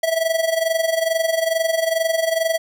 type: tone with amplitude modulation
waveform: square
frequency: 654 Hz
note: E5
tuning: 14 cents flat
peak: -15 dBFS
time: 0.03-2.58 s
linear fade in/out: 5 ms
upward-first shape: sine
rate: 22.3 Hz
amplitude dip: 75%
effects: none